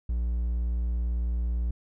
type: tone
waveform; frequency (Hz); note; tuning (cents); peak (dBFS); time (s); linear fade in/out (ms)
triangle; 59; A#1; +22; -23; 0.09-1.71; 5
effects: none